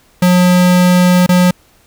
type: tone with dropouts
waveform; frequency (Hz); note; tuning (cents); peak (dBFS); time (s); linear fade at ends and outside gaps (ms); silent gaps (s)
square; 179.9; F#3; -48; -7; 0.22-1.51; 5; 1.264-1.29
effects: pink hiss -50 dBFS RMS until 1.86 s